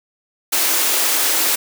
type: high-pass noise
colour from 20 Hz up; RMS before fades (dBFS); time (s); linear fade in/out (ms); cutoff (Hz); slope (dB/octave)
white; -17; 0.52-1.56; 10; 260; 96
effects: none